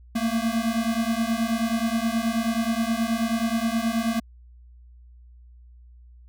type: beating tone pair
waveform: square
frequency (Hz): 223.7 / 233.1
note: A3 / A#3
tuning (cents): +29 / 0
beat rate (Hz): 9.4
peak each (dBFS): -26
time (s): 0.15-4.2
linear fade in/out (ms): 10
effects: added 60 Hz sine -46 dBFS peak until 6.28 s